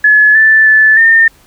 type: tone with pitch steps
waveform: sine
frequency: 1707 / 1759 / 1744 / 1814 Hz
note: G#6 / A6 / A6 / A#6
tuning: +47 / -1 / -16 / -48 cents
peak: -3 dBFS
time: 0.04-1.28 s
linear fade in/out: 5 ms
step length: 310 ms
effects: pink hiss -46 dBFS RMS until 1.46 s